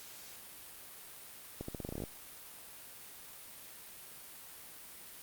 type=accelerating click train; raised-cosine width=2 ms; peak=-26 dBFS; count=12; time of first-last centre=1.61-2.038 s; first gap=74 ms; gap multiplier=0.86; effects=white hiss -51 dBFS RMS until 5.22 s + Opus 48 kbps